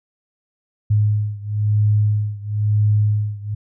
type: beating tone pair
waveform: sine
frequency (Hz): 104.8 / 105.8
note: G#2 / G#2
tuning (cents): +16 / +33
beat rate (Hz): 1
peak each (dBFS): -17 / -19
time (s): 0.9-3.55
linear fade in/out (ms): 10
effects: none